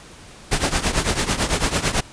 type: noise with tremolo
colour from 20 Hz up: pink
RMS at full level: -17 dBFS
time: 0.51-2.01 s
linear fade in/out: 10 ms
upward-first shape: triangle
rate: 9 Hz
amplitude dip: 85%
effects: pink hiss -43 dBFS RMS until 2.12 s + resampled to 22050 Hz

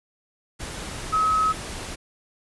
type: tone in noise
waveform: sine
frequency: 1280 Hz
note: D#6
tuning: 49 cents sharp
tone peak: -18 dBFS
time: 1.12-1.53 s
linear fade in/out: 20 ms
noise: pink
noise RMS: -34 dBFS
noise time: 0.59-1.96 s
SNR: +13 dB
effects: resampled to 24000 Hz

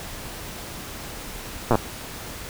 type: slowing click train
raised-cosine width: 1 ms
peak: -4 dBFS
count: 6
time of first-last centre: 1.71-1.754 s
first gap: 8 ms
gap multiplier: 1.05
effects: pink hiss -36 dBFS RMS until 2.49 s

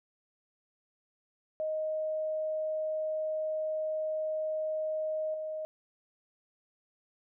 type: tone with level steps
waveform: sine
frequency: 624 Hz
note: D#5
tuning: 5 cents sharp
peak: -30 / -34 dBFS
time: 1.6-5.65 s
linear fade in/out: 0 ms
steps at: 5.34 s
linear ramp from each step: 2 ms
effects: none

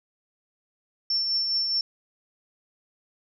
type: tone with tremolo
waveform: sine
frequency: 5410 Hz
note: E8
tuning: 44 cents sharp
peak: -21 dBFS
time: 1.1-1.81 s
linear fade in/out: 2 ms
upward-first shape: triangle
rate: 4.8 Hz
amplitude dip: 40%
effects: none

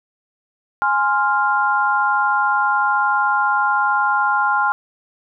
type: chord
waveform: sine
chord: F minor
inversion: first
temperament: equal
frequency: 830.6 / 1046.5 / 1396.9 Hz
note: Ab5 / C6 / F6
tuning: 0 / 0 / 0 cents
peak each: -19 / -20 / -18 dBFS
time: 0.82-4.72 s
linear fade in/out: 0 ms
effects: none

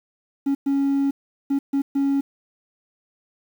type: tone bursts at uneven times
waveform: triangle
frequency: 277.2 Hz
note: C#4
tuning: in tune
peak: -15 dBFS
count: 5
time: 0.46-0.55 / 0.66-1.11 / 1.5-1.59 / 1.73-1.82 / 1.95-2.21 s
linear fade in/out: 10 ms
effects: tanh soft clip ceiling -12 dBFS + 8-bit

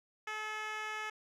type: tone with band-pass filter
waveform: 10% pulse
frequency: 430 Hz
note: A4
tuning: 40 cents flat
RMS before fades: -40 dBFS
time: 0.27-1.1 s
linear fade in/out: 5 ms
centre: 1800 Hz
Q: 0.76
effects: none

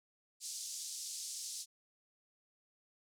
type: band-pass noise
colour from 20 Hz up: pink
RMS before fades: -44 dBFS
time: 0.4-1.66 s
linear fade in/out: 50 ms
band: 4900 to 9300 Hz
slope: 24 dB/octave
effects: none

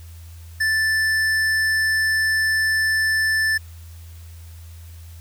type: tone with tanh clipping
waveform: triangle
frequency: 1760 Hz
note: A6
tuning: in tune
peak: -19 dBFS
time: 0.6-3.58 s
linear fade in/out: 10 ms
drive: 18 dB
effects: added 83 Hz sine -37 dBFS peak until 5.2 s + white hiss -51 dBFS RMS until 5.2 s

